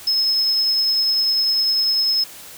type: tone with tremolo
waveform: sine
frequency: 5180 Hz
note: E8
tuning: 31 cents flat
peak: -12 dBFS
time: 0.07-2.24 s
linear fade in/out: 5 ms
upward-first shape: triangle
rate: 10 Hz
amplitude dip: 30%
effects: tanh soft clip ceiling -14 dBFS + white hiss -39 dBFS RMS until 2.57 s